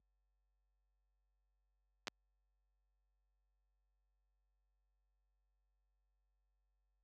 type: clicks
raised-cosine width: 0.2 ms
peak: -23 dBFS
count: 2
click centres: 2.072 / 2.081 s
effects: added 50 Hz sine -57 dBFS peak until 7.03 s + high-pass 200 Hz 12 dB/octave